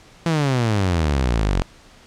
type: exponential sweep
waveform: sawtooth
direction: down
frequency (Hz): 170.7 to 43.49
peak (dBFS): -13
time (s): 0.26-1.62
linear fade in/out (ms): 0
effects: pink hiss -48 dBFS RMS until 2.06 s + low-pass 7000 Hz 12 dB/octave